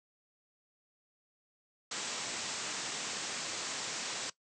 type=low-pass noise; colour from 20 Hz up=white; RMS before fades=-39 dBFS; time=1.91-4.3 s; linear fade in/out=5 ms; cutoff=8100 Hz; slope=96 dB/octave; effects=noise-tail reverb RT60 0.1 s tail -18 dB re dry + high-pass 150 Hz 12 dB/octave